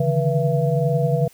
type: tone cluster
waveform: sine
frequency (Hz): 140.3 / 150.9 / 162.2 / 484.7 / 671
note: C#3 / D3 / E3 / B4 / E5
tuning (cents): +21 / +47 / -28 / -32 / +31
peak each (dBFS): -20 / -26 / -24 / -23 / -25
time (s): 0-1.28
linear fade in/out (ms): 5
effects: white hiss -52 dBFS RMS until 1.33 s